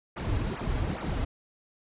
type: noise with flanger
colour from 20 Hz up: brown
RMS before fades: -30 dBFS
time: 0.16-1.25 s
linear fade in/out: 10 ms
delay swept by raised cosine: 0.26 to 5.66 ms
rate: 2.4 Hz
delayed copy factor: -0.95
effects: resampled to 8000 Hz